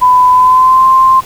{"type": "tone with pitch glide", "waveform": "sine", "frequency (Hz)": [1001, 1048.3], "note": ["B5", "C6"], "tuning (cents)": [23, 3], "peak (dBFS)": -3, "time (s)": [0.01, 1.21], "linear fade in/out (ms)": 20, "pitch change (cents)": 80, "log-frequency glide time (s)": [0.3, 0.87], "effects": ["pink hiss -32 dBFS RMS until 1.25 s"]}